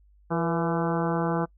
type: harmonic tone with a mistuned harmonic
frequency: 168.1 Hz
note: E3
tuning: 34 cents sharp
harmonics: 1 / 2 / 3 / 4 / 5 / 6 / 7 / 8 / 9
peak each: -27 / -30 / -31 / -34 / -33 / -36 / -36 / -38 / -40 dBFS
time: 0.3-1.46 s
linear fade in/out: 20 ms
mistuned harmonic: 3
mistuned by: -53 cents
effects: noise-tail reverb RT60 0.1 s tail -26 dB re dry + added 50 Hz sine -55 dBFS peak until 1.57 s